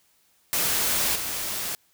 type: noise with level steps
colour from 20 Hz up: white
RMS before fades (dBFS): -24 / -30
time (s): 0.53-1.75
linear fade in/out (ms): 0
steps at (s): 1.15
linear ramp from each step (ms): 10
effects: white hiss -64 dBFS RMS until 1.93 s